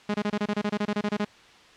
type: tone bursts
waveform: sawtooth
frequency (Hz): 207.7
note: G#3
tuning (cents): 0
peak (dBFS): -20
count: 15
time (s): 0.09-1.248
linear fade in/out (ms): 5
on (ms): 52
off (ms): 27
effects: white hiss -52 dBFS RMS until 1.76 s + low-pass 4000 Hz 12 dB/octave